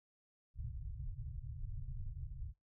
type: low-pass noise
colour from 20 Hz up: pink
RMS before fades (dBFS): -44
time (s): 0.54-2.54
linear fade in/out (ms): 50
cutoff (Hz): 140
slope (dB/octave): 96
effects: noise-tail reverb RT60 0.2 s tail -25 dB re dry